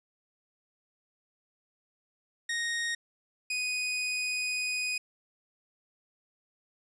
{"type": "tone pair in turn", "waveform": "sawtooth", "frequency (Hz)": [1864.7, 2489], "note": ["A#6", "D#7"], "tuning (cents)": [0, 0], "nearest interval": "perfect fourth", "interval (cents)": 500, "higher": "second", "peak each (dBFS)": -26, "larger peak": "neither", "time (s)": [[2.49, 2.95], [3.5, 4.98]], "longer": "second", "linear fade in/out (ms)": 5, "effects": ["resampled to 22050 Hz"]}